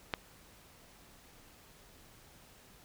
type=click; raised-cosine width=0.3 ms; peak=-15 dBFS; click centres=0.138 s; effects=pink hiss -59 dBFS RMS until 2.84 s